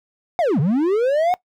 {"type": "linear two-way sweep", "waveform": "triangle", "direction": "down then up", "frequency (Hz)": [743, 128.9, 743], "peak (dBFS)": -13, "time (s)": [0.39, 1.34], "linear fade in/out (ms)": 0, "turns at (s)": 0.6, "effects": ["noise-tail reverb RT60 0.1 s tail -20 dB re dry"]}